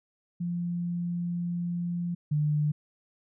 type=tone pair in turn; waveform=sine; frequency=173.7 / 149.7 Hz; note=F3 / D3; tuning=-9 / +33 cents; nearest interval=minor third; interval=258 cents; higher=first; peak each=-28 / -23 dBFS; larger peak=second; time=0.4-2.15 / 2.31-2.72 s; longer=first; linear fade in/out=10 ms; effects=none